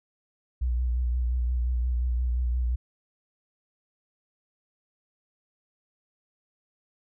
sine tone with vibrato, 61.1 Hz, B1, 18 cents flat, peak -23 dBFS, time 0.61-2.76 s, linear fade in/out 10 ms, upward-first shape sine, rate 5.7 Hz, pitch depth 43 cents each way, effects none

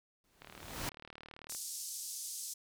pink noise with exponential growth, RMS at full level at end -36 dBFS, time 0.24-0.89 s, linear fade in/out 1 ms, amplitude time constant 140 ms
click train, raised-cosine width 0.3 ms, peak -33 dBFS, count 44, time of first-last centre 0.42-1.549 s, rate 38.1 Hz
pink band-pass noise, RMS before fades -43 dBFS, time 1.49-2.54 s, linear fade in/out 10 ms, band 5400 to 12000 Hz, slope 24 dB/octave
effects none

